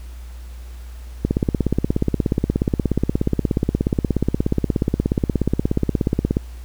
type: click train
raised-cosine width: 3 ms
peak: -4 dBFS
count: 87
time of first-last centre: 1.25-6.369 s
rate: 16.8 Hz
effects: added 60 Hz sine -32 dBFS peak until 6.64 s + pink hiss -49 dBFS RMS until 6.64 s